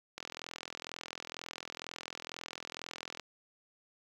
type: click train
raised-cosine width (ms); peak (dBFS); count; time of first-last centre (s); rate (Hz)
0.2; -23; 128; 0.18-3.197; 42.1
effects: high-pass 200 Hz 12 dB/octave + 9-bit